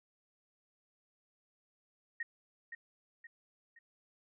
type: tone with echo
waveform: sine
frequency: 1864.7 Hz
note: A#6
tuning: in tune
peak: -35 dBFS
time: 2.2-2.23 s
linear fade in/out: 5 ms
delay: 520 ms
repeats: 3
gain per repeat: -7 dB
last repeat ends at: 3.79 s
effects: none